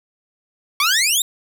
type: exponential sweep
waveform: 15% pulse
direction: up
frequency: 1100 to 3800 Hz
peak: -8 dBFS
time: 0.8-1.22 s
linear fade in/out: 2 ms
effects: none